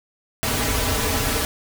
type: noise with comb filter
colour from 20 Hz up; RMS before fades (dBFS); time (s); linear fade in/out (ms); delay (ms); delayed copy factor
pink; -22; 0.43-1.45; 0; 5.6; -0.9
effects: none

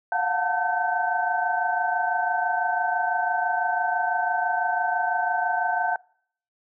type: tone cluster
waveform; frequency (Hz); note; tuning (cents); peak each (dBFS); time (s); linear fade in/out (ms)
sine; 708 / 734 / 892 / 1536; F5 / F#5 / A5 / G6; +23 / -14 / +23 / -36; -27; 0.12-5.96; 2
effects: noise-tail reverb RT60 0.6 s tail -25 dB re dry

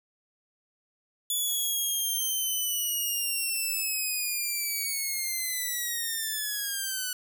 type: linear sweep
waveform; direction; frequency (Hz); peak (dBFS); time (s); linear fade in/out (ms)
5% pulse; down; 3450 to 1480; -19; 1.3-7.13; 2
effects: none

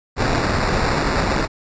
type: noise with sample-and-hold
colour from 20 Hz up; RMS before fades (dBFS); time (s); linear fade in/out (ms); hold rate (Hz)
pink; -19; 0.16-1.48; 50; 3150
effects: resampled to 16000 Hz

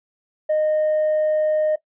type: tone with hard clipping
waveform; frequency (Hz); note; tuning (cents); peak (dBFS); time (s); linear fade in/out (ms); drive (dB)
triangle; 616; D#5; -17; -16; 0.49-1.76; 10; 2
effects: noise-tail reverb RT60 0.1 s tail -17 dB re dry + resampled to 8000 Hz

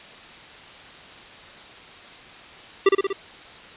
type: tone with echo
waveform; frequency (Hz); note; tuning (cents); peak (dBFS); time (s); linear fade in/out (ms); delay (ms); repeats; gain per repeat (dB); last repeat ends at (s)
square; 392; G4; 0; -12; 2.86-2.89; 5; 60; 4; -3; 3.13
effects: white hiss -43 dBFS RMS until 3.76 s + resampled to 8000 Hz

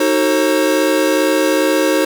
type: chord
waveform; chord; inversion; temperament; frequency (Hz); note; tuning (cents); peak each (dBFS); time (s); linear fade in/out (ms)
square; D# diminished seventh; none; just; 311.1 / 373.4 / 448 / 537.6; D#4 / F#4 / A4 / C5; 0 / +16 / +31 / +47; -17 / -20 / -22 / -17; 0-2.05; 5
effects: none

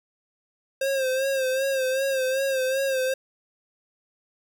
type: tone with vibrato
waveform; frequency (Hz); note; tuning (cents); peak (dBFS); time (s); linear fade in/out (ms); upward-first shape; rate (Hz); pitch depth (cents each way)
square; 531; C5; +25; -23; 0.81-3.14; 5; sine; 2.6; 53
effects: none

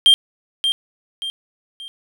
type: tone with echo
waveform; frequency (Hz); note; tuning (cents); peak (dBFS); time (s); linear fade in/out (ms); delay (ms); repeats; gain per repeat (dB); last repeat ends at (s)
triangle; 3183; G7; +26; -6; 0.06-0.14; 0; 580; 3; -8; 1.88
effects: none

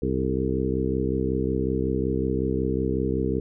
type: harmonic tone with a mistuned harmonic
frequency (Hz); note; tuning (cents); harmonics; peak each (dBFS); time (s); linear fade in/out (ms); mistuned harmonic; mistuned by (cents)
65.41; C2; 0; 1 / 2 / 3 / 4 / 5 / 6 / 7; -30 / -30 / -30 / -30 / -30 / -30 / -30; 0.02-3.4; 5; 7; -32
effects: none

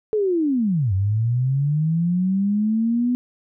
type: linear two-way sweep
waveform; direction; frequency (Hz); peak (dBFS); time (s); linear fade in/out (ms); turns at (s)
sine; down then up; 440 to 92.5 to 249.1; -17; 0.13-3.15; 0; 0.93
effects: none

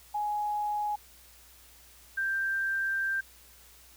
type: tone pair in turn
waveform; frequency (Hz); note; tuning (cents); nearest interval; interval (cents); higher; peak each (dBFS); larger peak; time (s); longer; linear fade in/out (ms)
sine; 835 / 1576.3; G#5 / G6; +9 / +9; major seventh; 1100; second; -28 / -27; second; 0.14-0.96 / 2.17-3.21; second; 10
effects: added 60 Hz sine -60 dBFS peak until 3.96 s + white hiss -56 dBFS RMS until 3.96 s

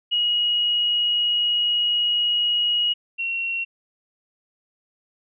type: tone pair in turn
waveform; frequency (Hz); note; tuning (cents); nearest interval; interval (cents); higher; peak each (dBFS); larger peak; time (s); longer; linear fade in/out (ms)
sine; 2896 / 2733; F#7 / F7; -38 / -38; minor second; 100; first; -18 / -23; first; 0.11-2.94 / 3.18-3.65; first; 20
effects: none

